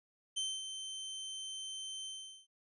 sawtooth tone with ADSR envelope, 3100 Hz, G7, 20 cents flat, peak -30 dBFS, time 0.36-2.47 s, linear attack 15 ms, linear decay 240 ms, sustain -8 dB, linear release 410 ms, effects resampled to 24000 Hz

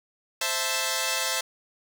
5% pulse chord, A minor, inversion first, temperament equal, 523.3 / 659.3 / 880 Hz, C5 / E5 / A5, 0 / 0 / 0 cents, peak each -18 dBFS, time 0.41-1.41 s, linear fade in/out 5 ms, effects none

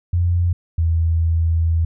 sine tone pair in turn, 87.31 / 82.33 Hz, F2 / E2, 0 / -2 cents, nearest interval minor second, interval 102 cents, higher first, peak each -14 dBFS, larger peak neither, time 0.13-0.53 / 0.78-1.85 s, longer second, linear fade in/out 5 ms, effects none

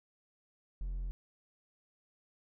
triangle tone with hard clipping, 43.65 Hz, F1, in tune, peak -36 dBFS, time 0.81-1.11 s, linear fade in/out 0 ms, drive 6 dB, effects none

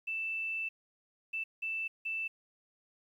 sine tone bursts at uneven times, 2652 Hz, E7, 10 cents sharp, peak -33 dBFS, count 4, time 0.07-0.69 / 1.33-1.44 / 1.62-1.88 / 2.05-2.28 s, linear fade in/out 10 ms, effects 11-bit

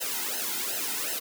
white noise with flanger, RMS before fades -31 dBFS, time 0-1.2 s, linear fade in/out 20 ms, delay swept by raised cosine 0.85 to 1.79 ms, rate 2.7 Hz, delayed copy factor -0.9, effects high-pass 200 Hz 12 dB/octave

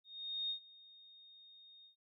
sine tone with ADSR envelope, 3702 Hz, A#7, 13 cents flat, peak -35 dBFS, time 0.04-1.96 s, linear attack 460 ms, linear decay 93 ms, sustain -22 dB, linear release 110 ms, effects none

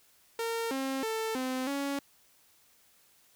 sawtooth tone with pitch steps, 458.7 / 267.7 / 444.1 / 257.8 / 279.9 Hz, A#4 / C4 / A4 / C4 / C#4, -28 / +40 / +16 / -26 / +17 cents, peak -27 dBFS, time 0.39-1.99 s, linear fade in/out 2 ms, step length 320 ms, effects white hiss -64 dBFS RMS until 3.35 s

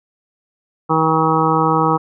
harmonic tone, 159.6 Hz, D#3, 44 cents sharp, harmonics 1 / 2 / 3 / 5 / 6 / 7 / 8, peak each -20 / -20 / -20 / -20 / -20 / -20 / -20 dBFS, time 0.89-1.98 s, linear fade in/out 20 ms, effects none

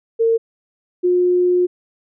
sine tone pair in turn, 455.6 / 358.4 Hz, A#4 / F4, -40 / +45 cents, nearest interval major third, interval 415 cents, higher first, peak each -12 dBFS, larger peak neither, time 0.19-0.38 / 1.03-1.67 s, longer second, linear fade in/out 20 ms, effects none

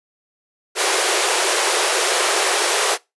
pink high-pass noise, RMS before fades -18 dBFS, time 0.75-2.98 s, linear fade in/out 50 ms, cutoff 350 Hz, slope 96 dB/octave, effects noise-tail reverb RT60 0.2 s tail -21 dB re dry + resampled to 24000 Hz

